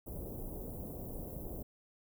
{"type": "band-stop noise", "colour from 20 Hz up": "pink", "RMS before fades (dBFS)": -43, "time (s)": [0.06, 1.63], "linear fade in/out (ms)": 10, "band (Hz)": [610, 14000], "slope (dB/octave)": 24, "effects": []}